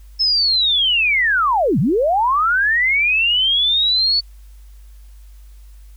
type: linear two-way sweep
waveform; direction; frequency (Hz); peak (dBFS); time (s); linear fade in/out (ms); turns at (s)
sine; down then up; 5274 to 117.3 to 4492; -13; 0.19-4.21; 20; 1.79
effects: added 50 Hz sine -38 dBFS peak until 5.96 s + white hiss -57 dBFS RMS until 5.96 s